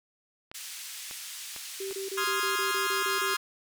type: clicks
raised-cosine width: 0.3 ms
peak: -26 dBFS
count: 4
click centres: 0.515 / 1.111 / 1.563 / 1.91 s
type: band-pass noise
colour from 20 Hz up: white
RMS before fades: -41 dBFS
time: 0.54-2.18 s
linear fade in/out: 10 ms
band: 2000 to 9800 Hz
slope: 12 dB/octave
type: tone bursts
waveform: sine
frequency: 388.1 Hz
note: G4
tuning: 17 cents flat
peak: -33 dBFS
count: 10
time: 1.8-3.343 s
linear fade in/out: 5 ms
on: 130 ms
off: 27 ms
type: chord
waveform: sawtooth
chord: F minor seventh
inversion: second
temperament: equal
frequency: 1046.5 / 1244.5 / 1396.9 / 1661.2 Hz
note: C6 / Eb6 / F6 / Ab6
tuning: 0 / 0 / 0 / 0 cents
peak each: -29 dBFS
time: 2.17-3.37 s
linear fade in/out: 10 ms
effects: none